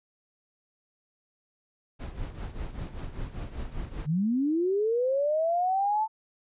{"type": "noise with tremolo", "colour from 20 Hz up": "brown", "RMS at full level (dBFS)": -33, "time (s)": [1.99, 4.07], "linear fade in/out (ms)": 20, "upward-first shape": "triangle", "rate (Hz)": 5.1, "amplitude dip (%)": 75}
{"type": "linear sweep", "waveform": "sine", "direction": "up", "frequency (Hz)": [138.59, 888], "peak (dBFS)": -23, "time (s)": [4.05, 6.08], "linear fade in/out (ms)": 50}
{"effects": ["resampled to 8000 Hz"]}